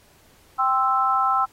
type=chord; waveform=sine; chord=C major; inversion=second; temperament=equal; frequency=784 / 1046.5 / 1318.5 Hz; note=G5 / C6 / E6; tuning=0 / 0 / 0 cents; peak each=-23 / -24 / -20 dBFS; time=0.58-1.46 s; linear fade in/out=20 ms; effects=pink hiss -56 dBFS RMS until 1.52 s + AAC 48 kbps